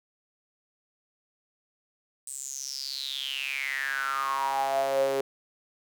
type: tone with high-pass filter sweep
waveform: sawtooth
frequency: 136.2 Hz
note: C#3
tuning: 30 cents flat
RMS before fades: -30 dBFS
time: 2.27-5.21 s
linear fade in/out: 2 ms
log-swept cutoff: 8500 to 440 Hz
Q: 9.9
effects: none